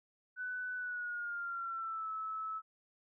sine tone with pitch glide, 1496 to 1302.3 Hz, F#6 to E6, +19 to -21 cents, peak -37 dBFS, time 0.36-2.62 s, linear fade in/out 50 ms, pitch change -240 cents, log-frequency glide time 0.76-2.1 s, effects none

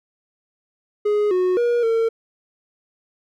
triangle tone with pitch steps, 417 / 366.1 / 477.4 / 454.3 Hz, G#4 / F#4 / A#4 / A#4, +7 / -18 / +41 / -45 cents, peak -14 dBFS, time 1.05-2.09 s, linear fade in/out 10 ms, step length 260 ms, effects none

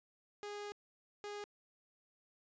sawtooth tone bursts at uneven times, 412 Hz, G#4, 14 cents flat, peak -39 dBFS, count 2, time 0.43-0.72 / 1.24-1.44 s, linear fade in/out 0 ms, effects resampled to 16000 Hz

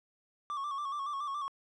triangle tone with vibrato, 1138 Hz, C#6, 45 cents sharp, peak -32 dBFS, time 0.5-1.48 s, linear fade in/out 0 ms, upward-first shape square, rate 7.1 Hz, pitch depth 58 cents each way, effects resampled to 24000 Hz

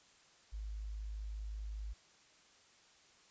sine tone, 52.6 Hz, G#1, 23 cents sharp, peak -40 dBFS, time 0.52-1.94 s, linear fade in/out 20 ms, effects white hiss -65 dBFS RMS until 3.3 s + resampled to 16000 Hz

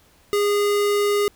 square tone, 410 Hz, G#4, 22 cents flat, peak -18 dBFS, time 0.33-1.28 s, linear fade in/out 0 ms, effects pink hiss -56 dBFS RMS until 1.35 s

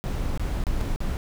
brown noise with dropouts, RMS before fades -26 dBFS, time 0.04-1.17 s, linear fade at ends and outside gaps 0 ms, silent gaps 0.375-0.396 / 0.638-0.668 / 0.808-0.812 / 0.961-1.004 s, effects none

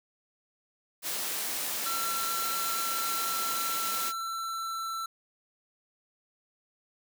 white high-pass noise, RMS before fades -33 dBFS, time 1.02-4.13 s, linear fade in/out 50 ms, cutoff 210 Hz, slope 12 dB/octave
square tone with pitch glide, 1352 to 1335.7 Hz, E6 to E6, +43 to +22 cents, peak -33 dBFS, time 1.86-5.06 s, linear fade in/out 5 ms, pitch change -21 cents, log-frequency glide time 3.14-4.94 s
effects none

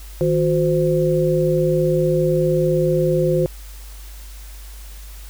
sine tone cluster, 157.7 / 362.6 / 518 Hz, D#3 / F#4 / C5, +24 / -35 / -17 cents, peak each -19 dBFS, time 0.21-3.46 s, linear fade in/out 0 ms, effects added 50 Hz sine -34 dBFS peak until 5.29 s + white hiss -44 dBFS RMS until 5.29 s

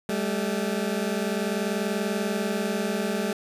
20% pulse tone pair together, 196.44 / 216.7 Hz, G3 / A3, +4 / -26 cents, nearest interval major second, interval 170 cents, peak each -23 dBFS, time 0.09-3.33 s, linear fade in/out 2 ms, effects resampled to 32000 Hz

